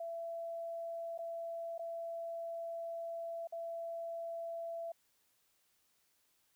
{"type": "tone with dropouts", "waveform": "sine", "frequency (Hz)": 670, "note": "E5", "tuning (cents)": 28, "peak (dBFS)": -39, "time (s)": [0, 4.92], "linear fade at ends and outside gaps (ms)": 5, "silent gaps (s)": [[1.178, 1.188], [1.78, 1.792], [3.473, 3.523]], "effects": ["white hiss -75 dBFS RMS until 6.55 s"]}